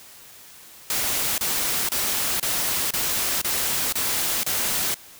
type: noise bursts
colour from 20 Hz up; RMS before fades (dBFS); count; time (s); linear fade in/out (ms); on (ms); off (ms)
white; -24; 8; 0.9-4.943; 2; 480; 29
effects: white hiss -46 dBFS RMS until 5.19 s